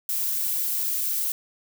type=noise; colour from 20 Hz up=violet; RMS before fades=-26 dBFS; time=0.09-1.32 s; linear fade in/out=2 ms; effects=none